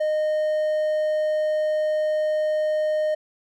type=tone; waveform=triangle; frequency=615 Hz; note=D#5; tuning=20 cents flat; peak=-18 dBFS; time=0-3.15 s; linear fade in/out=10 ms; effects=none